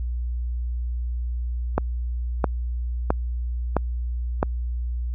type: click train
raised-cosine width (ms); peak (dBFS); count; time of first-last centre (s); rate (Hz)
1; -5; 5; 1.78-4.429; 1.51
effects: added 60 Hz sine -24 dBFS peak until 5.14 s